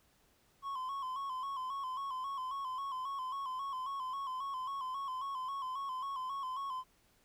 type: tone with vibrato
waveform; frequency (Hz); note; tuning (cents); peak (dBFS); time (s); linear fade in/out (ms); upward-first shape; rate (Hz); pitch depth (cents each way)
triangle; 1064; C6; +29; -35; 0.62-6.84; 50; square; 3.7; 63
effects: pink hiss -70 dBFS RMS until 7.24 s